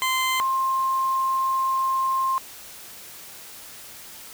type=tone pair in turn; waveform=20% pulse / sine; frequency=1038 / 1058 Hz; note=C6 / C6; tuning=-14 / +19 cents; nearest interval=unison; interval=33 cents; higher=second; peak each=-16 / -20 dBFS; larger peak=first; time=0.02-0.4 / 0.4-2.38 s; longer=second; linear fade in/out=0 ms; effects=white hiss -42 dBFS RMS until 4.33 s